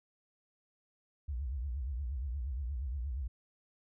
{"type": "tone with vibrato", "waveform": "sine", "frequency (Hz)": 65.41, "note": "C2", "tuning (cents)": 0, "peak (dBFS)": -34, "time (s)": [1.28, 3.28], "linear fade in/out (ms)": 10, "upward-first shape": "triangle", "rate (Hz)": 8.5, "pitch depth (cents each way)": 270, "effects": []}